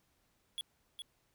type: tone with echo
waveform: square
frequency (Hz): 3368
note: G#7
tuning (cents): +24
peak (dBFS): -37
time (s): 0.58-0.61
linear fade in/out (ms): 0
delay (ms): 410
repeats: 1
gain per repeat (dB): -6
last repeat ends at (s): 1.02
effects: pink hiss -75 dBFS RMS until 1.34 s